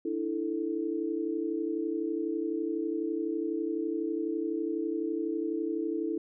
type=chord; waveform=sine; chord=D suspended second; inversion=none; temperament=equal with one note detuned; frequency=297.6 / 329.6 / 440 Hz; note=D4 / E4 / A4; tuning=+23 / 0 / 0 cents; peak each=-35 / -31 / -35 dBFS; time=0.05-6.18 s; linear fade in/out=5 ms; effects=none